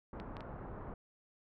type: low-pass noise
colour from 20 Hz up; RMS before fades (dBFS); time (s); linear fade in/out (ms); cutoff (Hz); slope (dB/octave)
pink; -46; 0.13-0.94; 2; 1300; 24
type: clicks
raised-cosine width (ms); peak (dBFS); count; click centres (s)
0.3; -32; 3; 0.2 / 0.368 / 0.407
effects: none